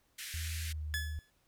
pink band-pass noise, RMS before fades -44 dBFS, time 0.18-0.73 s, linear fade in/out 10 ms, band 1600 to 14000 Hz, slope 48 dB/octave
sine tone with pitch glide, 80.7 to 76.17 Hz, E2 to D#2, -36 to -36 cents, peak -36 dBFS, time 0.34-1.19 s, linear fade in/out 0 ms, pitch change -100 cents, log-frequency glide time 0.63-0.81 s
sawtooth tone with exponential decay, 1712 Hz, A6, 48 cents flat, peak -28 dBFS, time 0.94-1.3 s, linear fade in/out 0 ms, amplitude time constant 78 ms
effects pink hiss -73 dBFS RMS until 1.47 s

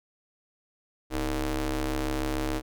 sawtooth ring-modulated tone, 140.7 Hz, C#3, 26 cents sharp, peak -20 dBFS, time 1.1-2.62 s, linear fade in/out 50 ms, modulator 174 Hz, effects none

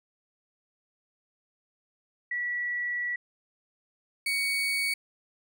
sine / 35% pulse tone pair in turn, 1944 / 2239 Hz, B6 / C#7, -28 / +17 cents, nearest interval major second, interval 245 cents, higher second, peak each -28 / -24 dBFS, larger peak second, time 2.31-3.16 / 4.26-4.94 s, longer first, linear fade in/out 5 ms, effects none

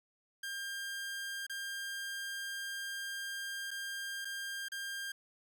sawtooth tone with dropouts, 1600 Hz, G6, 35 cents sharp, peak -35 dBFS, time 0.43-5.12 s, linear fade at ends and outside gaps 5 ms, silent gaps 1.467-1.496 / 3.708-3.712 / 4.248-4.252 / 4.685-4.718 s, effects 12-bit

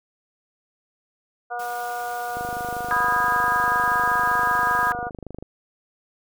harmonic tone, 240.9 Hz, B3, 43 cents flat, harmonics 2 / 3 / 4 / 5 / 6, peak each -37 / -28 / -40 / -37 / -34 dBFS, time 1.5-5.1 s, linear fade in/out 20 ms
white noise, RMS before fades -42 dBFS, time 1.59-4.92 s, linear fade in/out 5 ms
click train, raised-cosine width 2 ms, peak -22 dBFS, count 78, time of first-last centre 2.37-5.426 s, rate 25.2 Hz
sine chord, G# minor, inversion first, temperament equal with one note detuned, 987.8 / 1244.5 / 1631.7 Hz, B5 / D#6 / G#6, 0 / 0 / -31 cents, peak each -23 / -23 / -23 dBFS, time 2.91-4.92 s, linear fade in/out 0 ms
effects none

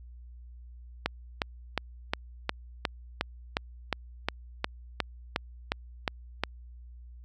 click train, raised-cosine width 0.3 ms, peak -10 dBFS, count 16, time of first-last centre 1.06-6.436 s, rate 2.79 Hz, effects added 60 Hz sine -45 dBFS peak until 7.24 s

